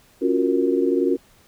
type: chord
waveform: sine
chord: Gb major seventh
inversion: second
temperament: equal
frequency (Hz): 277.2 / 349.2 / 370 / 466.2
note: Db4 / F4 / Gb4 / Bb4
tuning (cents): 0 / 0 / 0 / 0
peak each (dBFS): -22 / -22 / -22 / -24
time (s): 0.21-1.17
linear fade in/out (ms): 20
effects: pink hiss -55 dBFS RMS until 1.47 s